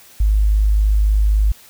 sine tone, 51.91 Hz, G#1, in tune, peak -11 dBFS, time 0.2-1.52 s, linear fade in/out 5 ms, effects white hiss -45 dBFS RMS until 1.69 s

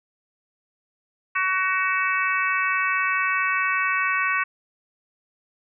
harmonic tone, 375.5 Hz, F#4, 26 cents sharp, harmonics 3 / 4 / 5 / 6 / 7, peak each -25 / -26 / -27 / -28 / -28 dBFS, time 1.35-4.44 s, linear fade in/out 10 ms, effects none

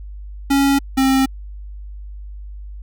square tone pair in turn, 277.2 / 266.4 Hz, C#4 / C4, 0 / +31 cents, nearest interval minor second, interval 69 cents, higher first, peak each -13 dBFS, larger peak neither, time 0.5-0.79 / 0.97-1.26 s, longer neither, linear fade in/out 10 ms, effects added 50 Hz sine -30 dBFS peak until 2.82 s

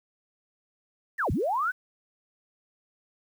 sine linear two-way sweep, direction down then up, 1941 to 53.9 to 1560 Hz, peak -24 dBFS, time 1.18-1.72 s, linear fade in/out 20 ms, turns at 1.31 s, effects 9-bit

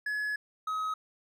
triangle tone pair in turn, 1697 / 1271.3 Hz, G#6 / D#6, +37 / +37 cents, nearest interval perfect fourth, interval 500 cents, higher first, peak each -28 dBFS, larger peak neither, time 0.06-0.36 / 0.67-0.94 s, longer first, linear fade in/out 5 ms, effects none

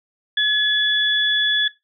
sine tone pair together, 1703 / 3423 Hz, G#6 / A7, +43 / -48 cents, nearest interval octave, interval 1209 cents, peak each -18 / -18 dBFS, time 0.37-1.68 s, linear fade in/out 5 ms, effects noise-tail reverb RT60 0.2 s tail -18 dB re dry

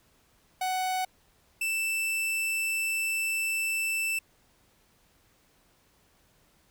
45% pulse tone pair in turn, 745 / 2655 Hz, F#5 / E7, +12 / +12 cents, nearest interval octave + minor seventh, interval 2200 cents, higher second, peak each -27 / -27 dBFS, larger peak neither, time 0.61-1.05 / 1.61-4.19 s, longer second, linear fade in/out 5 ms, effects pink hiss -65 dBFS RMS until 6.7 s

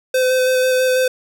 square tone with vibrato, 512 Hz, C5, 38 cents flat, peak -14 dBFS, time 0.14-1.08 s, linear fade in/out 5 ms, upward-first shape square, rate 6.1 Hz, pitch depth 10 cents each way, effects none

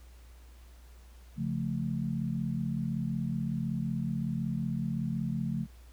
sine chord, Db augmented, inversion none, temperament equal, 138.59 / 174.61 / 220 Hz, Db3 / F3 / A3, 0 / 0 / 0 cents, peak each -34 dBFS, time 1.36-5.67 s, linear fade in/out 50 ms, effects added 60 Hz sine -50 dBFS peak until 5.92 s + pink hiss -62 dBFS RMS until 5.92 s

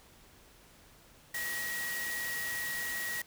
sine tone in noise, 1907 Hz, A#6, 39 cents sharp, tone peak -35 dBFS, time 1.34-3.22 s, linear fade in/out 5 ms, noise white, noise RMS -40 dBFS, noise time 1.34-3.22 s, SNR +2 dB, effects pink hiss -59 dBFS RMS until 3.26 s

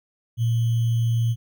sine tone with sample-and-hold, 115.9 Hz, A#2, 10 cents flat, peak -18 dBFS, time 0.37-1.36 s, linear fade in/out 50 ms, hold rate 3150 Hz, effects none

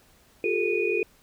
sine tone cluster, 355.8 / 406.2 / 447.4 / 2468 Hz, F4 / G#4 / A4 / D#7, +32 / -38 / +29 / -15 cents, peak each -28 dBFS, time 0.44-1.03 s, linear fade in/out 2 ms, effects pink hiss -59 dBFS RMS until 1.22 s

